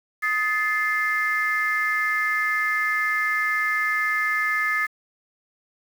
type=tone cluster; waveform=sine; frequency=1254 / 1740 / 2094 Hz; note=D#6 / A6 / C7; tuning=+13 / -20 / +1 cents; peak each=-26 / -23 / -24 dBFS; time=0.22-4.87 s; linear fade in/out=20 ms; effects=tanh soft clip ceiling -13 dBFS + 7-bit